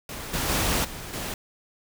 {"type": "noise with level steps", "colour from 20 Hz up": "pink", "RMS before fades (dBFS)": [-36, -27, -24, -38, -32], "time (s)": [0.09, 1.34], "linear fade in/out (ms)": 2, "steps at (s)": [0.33, 0.48, 0.84, 1.13], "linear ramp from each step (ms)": 10, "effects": []}